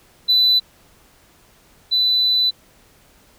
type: tone pair in turn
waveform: sine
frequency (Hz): 3992 / 3992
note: B7 / B7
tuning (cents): +18 / +18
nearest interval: unison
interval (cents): 0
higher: neither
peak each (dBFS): -10 / -13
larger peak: first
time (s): 0.28-0.6 / 1.91-2.51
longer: second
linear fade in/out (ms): 20
effects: tanh soft clip ceiling -9 dBFS + pink hiss -53 dBFS RMS until 3.38 s